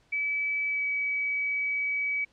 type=tone with pitch glide; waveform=sine; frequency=2296 to 2279 Hz; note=D7 to C#7; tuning=-40 to +47 cents; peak=-26 dBFS; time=0.12-2.25 s; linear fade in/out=10 ms; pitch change=-13 cents; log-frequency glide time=0.68-0.85 s; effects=pink hiss -65 dBFS RMS until 2.32 s + low-pass 6000 Hz 12 dB/octave